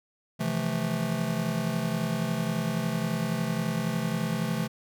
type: chord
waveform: square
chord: F major seventh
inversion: second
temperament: just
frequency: 130.96 / 163.7 / 174.61 / 218.3 Hz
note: C3 / E3 / F3 / A3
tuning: +2 / -12 / 0 / -13 cents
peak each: -35 / -32 / -34 / -32 dBFS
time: 0.39-4.68 s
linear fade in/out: 20 ms
effects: none